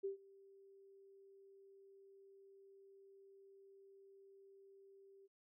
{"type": "tone with ADSR envelope", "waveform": "sine", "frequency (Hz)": 392, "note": "G4", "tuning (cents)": 0, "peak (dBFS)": -37, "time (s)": [0.03, 5.28], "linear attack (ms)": 19, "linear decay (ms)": 120, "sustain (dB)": -24, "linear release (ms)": 29, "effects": []}